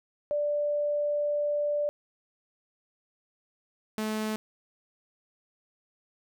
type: tone pair in turn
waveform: sine / sawtooth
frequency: 587.3 / 216.3 Hz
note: D5 / A3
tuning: 0 / -29 cents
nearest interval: octave + perfect fourth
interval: 1729 cents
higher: first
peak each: -25 dBFS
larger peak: neither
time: 0.31-1.89 / 3.98-4.36 s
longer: first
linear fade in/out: 0 ms
effects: none